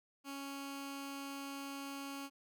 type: tone with notch filter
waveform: 15% pulse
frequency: 277.2 Hz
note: C#4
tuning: in tune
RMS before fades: -45 dBFS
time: 0.24-2.3 s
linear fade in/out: 50 ms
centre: 630 Hz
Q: 1.1
effects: none

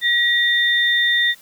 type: tone pair together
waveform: sine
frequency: 1909 / 3610 Hz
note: A#6 / A7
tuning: +41 / +44 cents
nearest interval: major seventh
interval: 1103 cents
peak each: -16 / -18 dBFS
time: 0.01-1.35 s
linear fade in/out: 50 ms
effects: white hiss -48 dBFS RMS until 1.41 s

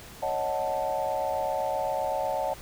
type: chord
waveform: sine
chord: D# half-diminished seventh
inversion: third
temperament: equal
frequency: 554.4 / 622.3 / 740 / 880 Hz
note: C#5 / D#5 / F#5 / A5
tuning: 0 / 0 / 0 / 0 cents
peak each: -31 dBFS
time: 0.22-2.54 s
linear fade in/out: 10 ms
effects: tanh soft clip ceiling -17 dBFS + pink hiss -46 dBFS RMS until 2.61 s

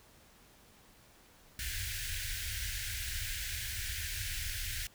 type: band-stop noise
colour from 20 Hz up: pink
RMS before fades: -38 dBFS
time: 1.59-4.87 s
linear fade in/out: 2 ms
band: 110 to 1500 Hz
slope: 96 dB/octave
effects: pink hiss -61 dBFS RMS until 4.94 s

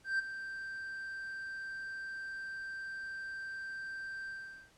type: tone with ADSR envelope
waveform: triangle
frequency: 1568 Hz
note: G6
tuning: in tune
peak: -26 dBFS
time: 0.04-4.71 s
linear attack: 150 ms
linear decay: 15 ms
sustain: -12 dB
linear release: 430 ms
effects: pink hiss -65 dBFS RMS until 4.77 s + low-pass 9000 Hz 12 dB/octave

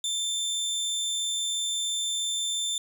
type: tone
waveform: 25% pulse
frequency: 3557 Hz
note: A7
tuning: 18 cents sharp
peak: -23 dBFS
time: 0.04-2.78 s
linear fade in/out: 2 ms
effects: none

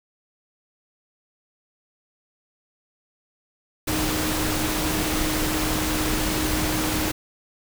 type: tone in noise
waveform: sine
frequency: 310 Hz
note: D#4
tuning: 6 cents flat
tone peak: -27 dBFS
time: 3.87-7.12 s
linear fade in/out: 10 ms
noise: pink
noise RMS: -25 dBFS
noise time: 3.87-7.12 s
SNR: -5 dB
effects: none

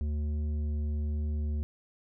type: tone with tanh clipping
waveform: sine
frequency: 74.9 Hz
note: D2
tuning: 35 cents sharp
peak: -30 dBFS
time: 0.01-1.63 s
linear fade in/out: 0 ms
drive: 9 dB
effects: none

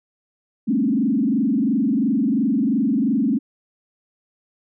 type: tone with frequency modulation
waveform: sine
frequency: 246.9 Hz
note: B3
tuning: in tune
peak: -16 dBFS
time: 0.67-3.39 s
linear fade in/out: 20 ms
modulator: 22.9 Hz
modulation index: 1.9
effects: none

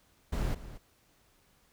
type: noise with echo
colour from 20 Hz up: brown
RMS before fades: -31 dBFS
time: 0.32-0.55 s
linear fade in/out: 10 ms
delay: 230 ms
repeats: 1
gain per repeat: -14 dB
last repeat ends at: 0.78 s
effects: pink hiss -67 dBFS RMS until 1.72 s

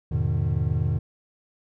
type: chord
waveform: triangle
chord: E major seventh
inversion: none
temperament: equal with one note detuned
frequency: 82.41 / 103.83 / 123.47 / 151.66 Hz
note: E2 / G#2 / B2 / D#3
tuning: 0 / 0 / 0 / -44 cents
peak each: -25 dBFS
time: 0.11-0.99 s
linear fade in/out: 10 ms
effects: none

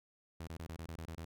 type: tone bursts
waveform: sawtooth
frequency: 82 Hz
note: E2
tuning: 9 cents flat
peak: -39 dBFS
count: 9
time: 0.4-1.249 s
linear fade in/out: 5 ms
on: 73 ms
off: 24 ms
effects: none

